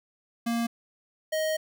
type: tone pair in turn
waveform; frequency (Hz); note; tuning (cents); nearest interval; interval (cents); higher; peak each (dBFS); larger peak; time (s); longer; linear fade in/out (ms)
square; 233.1 / 627; A#3 / D#5; 0 / +13; octave + perfect fourth; 1713; second; -26; neither; 0.46-0.67 / 1.32-1.57; second; 10
effects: none